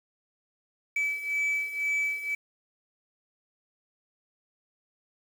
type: beating tone pair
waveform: sine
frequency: 2299 / 2301 Hz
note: D7 / D7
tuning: -37 / -36 cents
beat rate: 2 Hz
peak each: -26 / -30 dBFS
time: 0.96-2.35 s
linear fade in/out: 5 ms
effects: tanh soft clip ceiling -23 dBFS + 8-bit